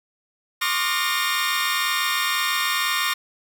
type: tone cluster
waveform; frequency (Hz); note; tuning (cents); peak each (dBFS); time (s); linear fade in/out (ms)
20% pulse; 1058 / 1146 / 1212 / 1417 / 1839; C6 / D6 / D#6 / F6 / A#6; +19 / -43 / -46 / +25 / -24; -23 / -24 / -23 / -24 / -20; 0.61-3.14; 10
effects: none